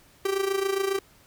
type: tone with amplitude modulation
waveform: 45% pulse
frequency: 390.1 Hz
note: G4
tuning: 8 cents flat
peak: -21 dBFS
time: 0.25-0.99 s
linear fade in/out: 5 ms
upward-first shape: sine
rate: 27.3 Hz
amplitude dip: 70%
effects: pink hiss -57 dBFS RMS until 1.26 s